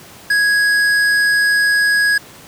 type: tone with hard clipping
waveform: triangle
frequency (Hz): 1661.2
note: G#6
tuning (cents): 0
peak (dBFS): -13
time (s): 0.3-2.18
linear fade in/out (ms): 5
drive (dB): 14
effects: pink hiss -39 dBFS RMS until 2.47 s + high-pass 100 Hz 12 dB/octave